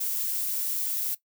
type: noise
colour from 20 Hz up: violet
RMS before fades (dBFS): -29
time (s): 0-1.15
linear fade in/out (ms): 10
effects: noise-tail reverb RT60 0.1 s tail -17 dB re dry